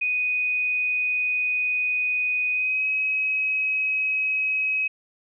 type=tone with pitch glide; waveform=sine; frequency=2489 to 2546 Hz; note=D#7 to D#7; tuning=0 to +39 cents; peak=-21 dBFS; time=0.01-4.88 s; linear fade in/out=10 ms; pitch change=+39 cents; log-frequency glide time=2.52-2.86 s; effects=none